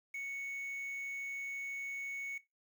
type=tone with quantisation; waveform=triangle; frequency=2217 Hz; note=C#7; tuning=in tune; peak=-37 dBFS; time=0.14-2.38 s; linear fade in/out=5 ms; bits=10; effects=noise-tail reverb RT60 0.2 s tail -17 dB re dry